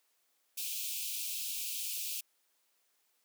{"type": "high-pass noise", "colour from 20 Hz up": "white", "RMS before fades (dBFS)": -38, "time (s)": [0.57, 2.21], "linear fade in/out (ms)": 10, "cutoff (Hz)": 2400, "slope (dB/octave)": 96, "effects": ["white hiss -75 dBFS RMS until 3.24 s", "high-pass 300 Hz 12 dB/octave"]}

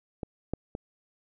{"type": "clicks", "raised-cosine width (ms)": 2, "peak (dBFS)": [-20, -16, -21], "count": 3, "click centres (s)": [0.232, 0.536, 0.751], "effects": []}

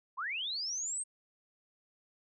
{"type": "linear sweep", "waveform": "sine", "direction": "up", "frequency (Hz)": [941, 8550], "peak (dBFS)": -34, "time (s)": [0.17, 1.04], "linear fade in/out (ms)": 20, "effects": []}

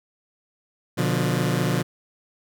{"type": "chord", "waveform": "sawtooth", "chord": "B diminished", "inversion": "none", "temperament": "just", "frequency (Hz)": [123.47, 148.16, 177.8], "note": ["B2", "D3", "F3"], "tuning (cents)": [0, 16, 31], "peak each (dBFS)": -21, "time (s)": [0.97, 1.83], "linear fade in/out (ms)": 20, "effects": []}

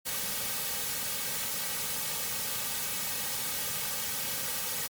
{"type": "noise with comb filter", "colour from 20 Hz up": "white", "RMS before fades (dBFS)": -33, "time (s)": [0.05, 4.88], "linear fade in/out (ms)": 20, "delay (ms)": 2.9, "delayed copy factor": -0.85, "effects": ["MP3 96 kbps"]}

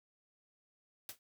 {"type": "noise with exponential decay", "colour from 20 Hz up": "white", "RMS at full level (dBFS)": -40, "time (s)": [1.09, 1.19], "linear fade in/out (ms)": 1, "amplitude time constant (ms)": 20, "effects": []}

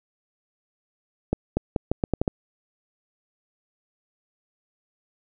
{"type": "accelerating click train", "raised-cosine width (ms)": 2, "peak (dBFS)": -8, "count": 8, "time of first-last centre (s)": [1.33, 2.278], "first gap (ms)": 240, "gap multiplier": 0.8, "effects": []}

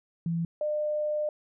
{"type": "tone pair in turn", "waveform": "sine", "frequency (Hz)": [167.5, 602.1], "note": ["E3", "D5"], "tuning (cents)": [28, 43], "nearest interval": "octave + minor seventh", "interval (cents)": 2215, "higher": "second", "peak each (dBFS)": -26, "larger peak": "neither", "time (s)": [[0.26, 0.45], [0.61, 1.29]], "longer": "second", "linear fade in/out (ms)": 2, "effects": []}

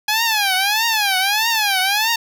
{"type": "tone with vibrato", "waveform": "10% pulse", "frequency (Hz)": 830.6, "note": "G#5", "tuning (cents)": 0, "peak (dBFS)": -7, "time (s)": [0.08, 2.16], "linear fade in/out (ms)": 5, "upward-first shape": "triangle", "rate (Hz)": 1.6, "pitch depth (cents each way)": 210, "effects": []}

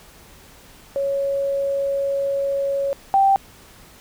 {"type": "tone pair in turn", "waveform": "sine", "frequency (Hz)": [554.4, 782.2], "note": ["C#5", "G5"], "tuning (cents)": [0, -4], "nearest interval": "tritone", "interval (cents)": 596, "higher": "second", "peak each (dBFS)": [-19, -12], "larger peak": "second", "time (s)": [[0.96, 2.93], [3.14, 3.36]], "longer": "first", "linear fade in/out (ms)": 0, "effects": ["pink hiss -47 dBFS RMS until 4 s"]}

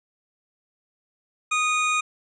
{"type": "tone pair together", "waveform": "square", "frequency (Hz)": [1244.5, 2459], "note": ["D#6", "D#7"], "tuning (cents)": [0, -21], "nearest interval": "octave", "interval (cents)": 1179, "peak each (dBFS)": -24, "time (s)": [1.51, 2.01], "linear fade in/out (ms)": 10, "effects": ["resampled to 22050 Hz"]}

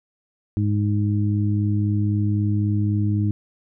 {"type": "harmonic tone", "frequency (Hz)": 103.83, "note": "G#2", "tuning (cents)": 0, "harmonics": [1, 2, 3], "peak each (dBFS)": [-19, -25, -27], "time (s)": [0.57, 3.31], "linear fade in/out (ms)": 0, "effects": []}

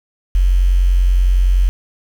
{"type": "tone with quantisation", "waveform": "sine", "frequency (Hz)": 45.23, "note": "F#1", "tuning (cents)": -39, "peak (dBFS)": -9, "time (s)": [0.35, 1.69], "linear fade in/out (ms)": 0, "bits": 6, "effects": []}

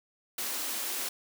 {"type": "high-pass noise", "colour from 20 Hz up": "white", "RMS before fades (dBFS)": -34, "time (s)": [0.38, 1.09], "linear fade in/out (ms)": 5, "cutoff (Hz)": 210, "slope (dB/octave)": 48, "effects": []}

